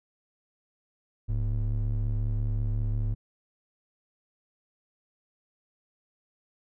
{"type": "ring-modulated tone", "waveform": "triangle", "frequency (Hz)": 72, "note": "D2", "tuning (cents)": -34, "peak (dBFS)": -20, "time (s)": [1.28, 3.15], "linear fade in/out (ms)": 20, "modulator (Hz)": 34.6, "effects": []}